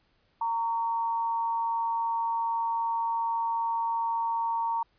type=tone pair together; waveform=sine; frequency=921.3 / 1125 Hz; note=A#5 / C#6; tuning=-21 / +25 cents; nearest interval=minor third; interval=346 cents; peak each=-26 / -37 dBFS; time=0.41-4.83 s; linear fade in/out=5 ms; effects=pink hiss -69 dBFS RMS until 4.98 s + resampled to 11025 Hz